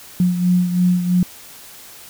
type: beating tone pair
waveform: sine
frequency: 178.8 / 181.8 Hz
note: F3 / F#3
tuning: +41 / -30 cents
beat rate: 3 Hz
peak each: -14 / -21 dBFS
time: 0.2-1.23 s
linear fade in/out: 2 ms
effects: white hiss -40 dBFS RMS until 2.09 s